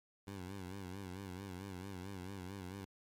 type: tone with vibrato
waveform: 15% pulse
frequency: 94.7 Hz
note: F#2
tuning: 41 cents sharp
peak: -38 dBFS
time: 0.27-2.85 s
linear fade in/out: 5 ms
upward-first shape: sine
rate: 4.5 Hz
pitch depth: 99 cents each way
effects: MP3 96 kbps